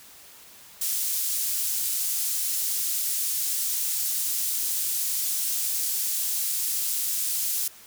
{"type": "high-pass noise", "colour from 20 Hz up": "pink", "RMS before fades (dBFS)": -27, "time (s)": [0.81, 7.68], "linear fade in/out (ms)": 5, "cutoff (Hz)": 7700, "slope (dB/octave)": 12, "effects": ["white hiss -49 dBFS RMS until 7.86 s"]}